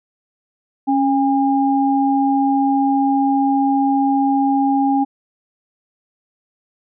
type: tone pair together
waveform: sine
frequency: 275 / 810 Hz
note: C#4 / G#5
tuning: -14 / -43 cents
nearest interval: octave + perfect fifth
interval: 1871 cents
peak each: -15 / -17 dBFS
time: 0.87-5.05 s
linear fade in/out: 20 ms
effects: none